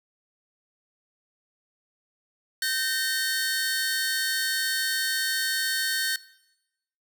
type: tone cluster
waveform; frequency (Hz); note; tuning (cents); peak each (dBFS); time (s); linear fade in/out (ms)
sawtooth; 1549 / 1835 / 4404; G6 / A#6 / C#8; -21 / -28 / -12; -26; 2.62-6.16; 2
effects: noise-tail reverb RT60 0.9 s tail -19 dB re dry